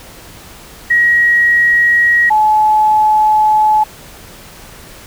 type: tone pair in turn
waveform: sine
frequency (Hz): 1900 / 857.2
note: A#6 / A5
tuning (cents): +33 / -45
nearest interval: octave + major second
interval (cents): 1378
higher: first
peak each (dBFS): -7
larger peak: neither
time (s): 0.9-2.3 / 2.3-3.84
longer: second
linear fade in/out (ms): 10
effects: pink hiss -36 dBFS RMS until 5.06 s